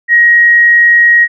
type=tone; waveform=sine; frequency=1889 Hz; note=A#6; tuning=22 cents sharp; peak=-3 dBFS; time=0.08-1.28 s; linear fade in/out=50 ms; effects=none